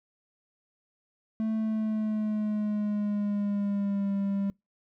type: tone with pitch glide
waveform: triangle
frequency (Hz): 220 to 198.28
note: A3 to G3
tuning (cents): 0 to +20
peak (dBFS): -24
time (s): 1.4-4.5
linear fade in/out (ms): 0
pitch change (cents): -180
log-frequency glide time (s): 1.55-4.13
effects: noise-tail reverb RT60 0.2 s tail -26 dB re dry